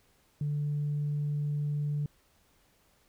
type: tone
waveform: sine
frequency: 146.83 Hz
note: D3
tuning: in tune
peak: -27 dBFS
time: 0.41-2.06 s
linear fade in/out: 2 ms
effects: tanh soft clip ceiling -25 dBFS + pink hiss -67 dBFS RMS until 3.08 s